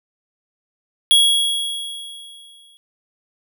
square tone with exponential decay, 3324 Hz, G#7, 1 cent sharp, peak -9 dBFS, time 1.11-2.77 s, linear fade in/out 0 ms, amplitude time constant 360 ms, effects none

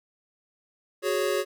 square chord, F# suspended second, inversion none, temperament equal, 370 / 415.3 / 554.4 Hz, F#4 / G#4 / C#5, 0 / 0 / 0 cents, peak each -29 dBFS, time 1.02-1.45 s, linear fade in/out 50 ms, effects none

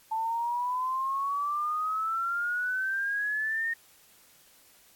sine exponential sweep, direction up, 880 to 1851 Hz, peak -27 dBFS, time 0.11-3.74 s, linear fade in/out 10 ms, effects white hiss -59 dBFS RMS until 4.95 s + AAC 64 kbps

